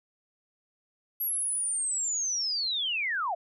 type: linear sweep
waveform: sine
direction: down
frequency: 11730 to 620 Hz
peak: -27 dBFS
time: 1.2-3.35 s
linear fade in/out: 10 ms
effects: none